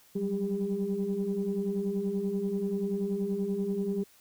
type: tone cluster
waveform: sine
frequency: 188.2 / 198.6 / 401.2 Hz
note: F#3 / G3 / G4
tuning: +30 / +23 / +40 cents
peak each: -34 / -31 / -31 dBFS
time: 0.15-4.04 s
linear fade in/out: 10 ms
effects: tanh soft clip ceiling -20 dBFS + white hiss -60 dBFS RMS until 4.2 s